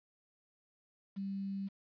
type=tone with quantisation; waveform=sine; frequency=196 Hz; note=G3; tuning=in tune; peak=-36 dBFS; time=1.16-1.69 s; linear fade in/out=20 ms; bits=10; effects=resampled to 11025 Hz